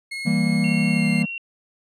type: tone with pitch glide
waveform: 35% pulse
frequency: 2164 to 2117 Hz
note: C#7 to C7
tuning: -42 to +20 cents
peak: -26 dBFS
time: 0.11-1.23 s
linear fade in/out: 10 ms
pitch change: -38 cents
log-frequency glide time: 0.91-1.06 s
type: chord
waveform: triangle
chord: E diminished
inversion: none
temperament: equal with one note detuned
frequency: 164.81 / 196.79 / 233.1 Hz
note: E3 / G3 / Bb3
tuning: 0 / +7 / 0 cents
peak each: -20 dBFS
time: 0.25-1.26 s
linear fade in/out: 20 ms
type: tone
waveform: sine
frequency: 2739 Hz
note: F7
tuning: 34 cents flat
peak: -28 dBFS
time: 0.64-1.38 s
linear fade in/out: 2 ms
effects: low-pass 10000 Hz 12 dB/octave